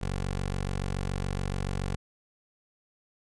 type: tone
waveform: 15% pulse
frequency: 47.05 Hz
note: F#1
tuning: 30 cents sharp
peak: -23 dBFS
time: 0.01-1.96 s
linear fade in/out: 10 ms
effects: resampled to 24000 Hz